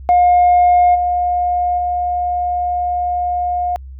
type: tone with level steps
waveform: sine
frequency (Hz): 713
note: F5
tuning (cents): +36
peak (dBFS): -6 / -13 / -15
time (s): 0.09-3.76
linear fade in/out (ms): 0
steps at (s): 0.94 / 1.77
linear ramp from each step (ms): 20
effects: tanh soft clip ceiling -5 dBFS + added 66 Hz sine -30 dBFS peak until 3.99 s